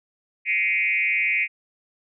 sine tone with frequency modulation, 2276 Hz, C#7, 45 cents sharp, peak -19 dBFS, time 0.45-1.48 s, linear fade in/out 50 ms, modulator 187 Hz, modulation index 1.4, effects none

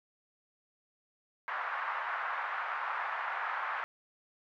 white band-pass noise, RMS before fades -36 dBFS, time 1.48-3.84 s, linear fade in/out 0 ms, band 830 to 1600 Hz, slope 24 dB/octave, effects none

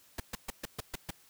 pink noise bursts, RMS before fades -36 dBFS, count 7, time 0.18-1.107 s, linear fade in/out 5 ms, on 21 ms, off 130 ms, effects white hiss -62 dBFS RMS until 1.29 s

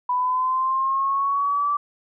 sine linear sweep, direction up, 987.8 to 1165 Hz, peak -19 dBFS, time 0.09-1.77 s, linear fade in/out 5 ms, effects none

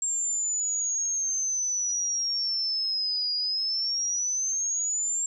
sine exponential two-way sweep, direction down then up, 7459 to 4858 to 7459 Hz, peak -25 dBFS, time 0.02-5.26 s, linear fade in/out 2 ms, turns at 3.34 s, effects none

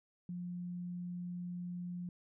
sine tone, 177 Hz, F3, 23 cents sharp, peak -39 dBFS, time 0.29-2.09 s, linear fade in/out 2 ms, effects none

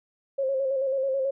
sine tone with vibrato, 537 Hz, C5, 45 cents sharp, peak -23 dBFS, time 0.38-1.31 s, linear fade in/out 10 ms, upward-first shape square, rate 9.2 Hz, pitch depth 39 cents each way, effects none

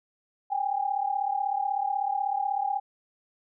sine tone pair together, 784 / 820.2 Hz, G5 / G#5, 0 / -22 cents, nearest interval minor second, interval 78 cents, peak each -28 dBFS, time 0.5-2.8 s, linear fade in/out 20 ms, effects none

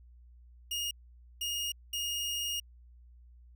sawtooth tone bursts at uneven times, 2854 Hz, F7, 37 cents sharp, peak -29 dBFS, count 3, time 0.71-0.91 / 1.41-1.72 / 1.93-2.6 s, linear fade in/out 5 ms, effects added 60 Hz sine -53 dBFS peak until 3.55 s

